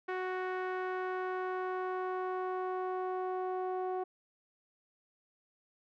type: tone with low-pass filter sweep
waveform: sawtooth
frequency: 370 Hz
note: F#4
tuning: in tune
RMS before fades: -36 dBFS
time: 0.08-4.04 s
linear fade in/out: 10 ms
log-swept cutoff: 1800 to 820 Hz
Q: 1.8
effects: none